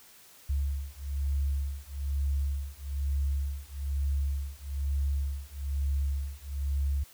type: beating tone pair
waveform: sine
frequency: 69.3 / 70.4 Hz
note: C#2 / C#2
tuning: 0 / +27 cents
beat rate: 1.1 Hz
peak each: -31 / -31 dBFS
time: 0.49-7.04 s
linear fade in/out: 10 ms
effects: white hiss -55 dBFS RMS until 7.13 s